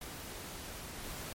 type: noise with level steps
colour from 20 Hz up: pink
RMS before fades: -45 / -43 dBFS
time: 0.01-1.33 s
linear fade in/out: 5 ms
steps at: 1.04 s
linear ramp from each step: 2 ms
effects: MP3 64 kbps